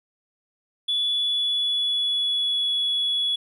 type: tone with pitch glide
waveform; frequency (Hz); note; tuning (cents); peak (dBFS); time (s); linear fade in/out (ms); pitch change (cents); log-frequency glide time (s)
triangle; 3432 to 3385; A7 to G#7; -44 to +32; -18; 0.88-3.36; 10; -24; 1.02-2.71
effects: tanh soft clip ceiling -18 dBFS